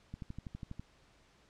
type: click train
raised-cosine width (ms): 5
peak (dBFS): -30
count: 9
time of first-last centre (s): 0.14-0.796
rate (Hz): 12.2
effects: pink hiss -66 dBFS RMS until 1.49 s + low-pass 6000 Hz 12 dB/octave